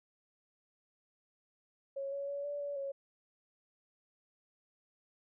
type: tone with pitch steps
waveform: sine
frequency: 550 / 560 / 566 / 578 / 572 / 552 Hz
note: C#5 / C#5 / C#5 / D5 / D5 / C#5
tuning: -14 / +18 / +36 / -28 / -46 / -7 cents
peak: -36 dBFS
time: 1.96-2.92 s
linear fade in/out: 10 ms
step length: 160 ms
effects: none